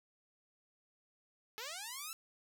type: linear sweep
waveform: 5% pulse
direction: up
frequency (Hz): 417 to 1353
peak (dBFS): -31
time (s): 1.58-2.13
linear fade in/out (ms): 0
effects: none